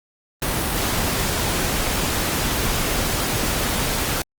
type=noise; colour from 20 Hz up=pink; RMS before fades=-22 dBFS; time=0.42-4.22 s; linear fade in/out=2 ms; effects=Opus 32 kbps